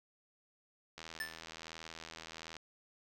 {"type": "click train", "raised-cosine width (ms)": 0.2, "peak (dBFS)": -29, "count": 130, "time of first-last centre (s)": [0.98, 2.567], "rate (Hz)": 81.3}
{"type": "tone with exponential decay", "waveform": "square", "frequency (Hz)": 1760, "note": "A6", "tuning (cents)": 0, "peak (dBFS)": -35, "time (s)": [1.2, 1.41], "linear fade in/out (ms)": 5, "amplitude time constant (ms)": 45}
{"effects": []}